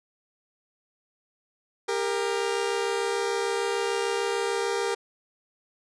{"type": "tone pair together", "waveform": "sawtooth", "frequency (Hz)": [399.5, 466.2], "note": ["G4", "A#4"], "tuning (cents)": [33, 0], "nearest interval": "minor third", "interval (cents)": 267, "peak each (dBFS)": -24, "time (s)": [1.88, 4.95], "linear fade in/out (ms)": 10, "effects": ["resampled to 22050 Hz"]}